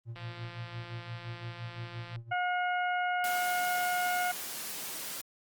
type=tone with tremolo; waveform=triangle; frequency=116 Hz; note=A#2; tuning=8 cents flat; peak=-34 dBFS; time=0.05-2.34 s; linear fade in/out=50 ms; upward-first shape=sine; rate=5.8 Hz; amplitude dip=85%
type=click train; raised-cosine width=0.3 ms; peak=-30 dBFS; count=347; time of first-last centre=0.16-2.16 s; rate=173 Hz
type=harmonic tone; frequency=720 Hz; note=F#5; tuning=47 cents flat; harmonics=1 / 2 / 3 / 4; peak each=-30 / -33 / -39 / -45 dBFS; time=2.31-4.32 s; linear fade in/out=10 ms
type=high-pass noise; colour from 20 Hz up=white; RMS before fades=-39 dBFS; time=3.24-5.21 s; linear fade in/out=0 ms; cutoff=130 Hz; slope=12 dB/octave
effects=Opus 24 kbps